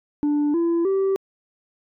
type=tone with pitch steps; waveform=sine; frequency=293.7 / 337.4 / 387.5 Hz; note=D4 / E4 / G4; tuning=0 / +40 / -20 cents; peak=-15 dBFS; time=0.23-1.16 s; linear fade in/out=0 ms; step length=310 ms; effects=tanh soft clip ceiling -17 dBFS